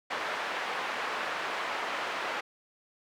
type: band-pass noise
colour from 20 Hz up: pink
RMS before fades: -34 dBFS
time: 0.1-2.41 s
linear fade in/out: 10 ms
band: 720 to 2300 Hz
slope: 12 dB/octave
effects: none